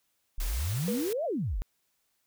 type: exponential two-way sweep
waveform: sine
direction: up then down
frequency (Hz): 31.54 to 703 to 31.54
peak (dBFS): -28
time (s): 0.38-1.62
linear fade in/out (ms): 0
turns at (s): 1.25
type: noise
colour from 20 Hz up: white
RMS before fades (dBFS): -40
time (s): 0.4-1.13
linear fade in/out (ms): 2
type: tone with exponential decay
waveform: sine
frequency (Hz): 483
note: B4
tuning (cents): -39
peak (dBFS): -29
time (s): 0.88-1.44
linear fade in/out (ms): 0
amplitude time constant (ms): 120
effects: white hiss -75 dBFS RMS until 2.26 s